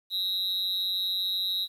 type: tone with amplitude modulation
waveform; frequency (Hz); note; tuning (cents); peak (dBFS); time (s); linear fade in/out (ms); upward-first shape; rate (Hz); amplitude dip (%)
triangle; 3865; B7; -38; -21; 0.1-1.68; 50; sine; 187; 90
effects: 10-bit